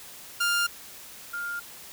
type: tone pair in turn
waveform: sawtooth / sine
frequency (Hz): 1400 / 1406.2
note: F6 / F6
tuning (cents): +4 / +11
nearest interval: unison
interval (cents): 7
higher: second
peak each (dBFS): -19 / -30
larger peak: first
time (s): 0.4-0.67 / 1.33-1.6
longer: neither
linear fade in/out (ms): 10
effects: white hiss -45 dBFS RMS until 1.92 s